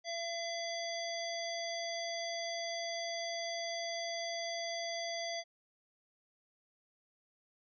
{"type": "harmonic tone", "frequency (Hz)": 676, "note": "E5", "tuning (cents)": 43, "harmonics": [1, 3, 5, 7, 9], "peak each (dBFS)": [-39, -44, -45, -44, -48], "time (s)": [0.04, 5.44], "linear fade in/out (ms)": 50, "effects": []}